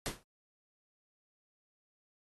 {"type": "noise with exponential decay", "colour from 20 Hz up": "pink", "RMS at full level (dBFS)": -32, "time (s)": [0.06, 0.23], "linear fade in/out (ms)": 0, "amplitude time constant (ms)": 36, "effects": ["AAC 32 kbps"]}